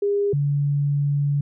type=tone pair in turn; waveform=sine; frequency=405.2 / 143.26 Hz; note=G#4 / D3; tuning=-43 / -43 cents; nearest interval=octave + tritone; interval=1800 cents; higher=first; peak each=-18 dBFS; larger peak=neither; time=0.02-0.33 / 0.33-1.41 s; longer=second; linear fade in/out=5 ms; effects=none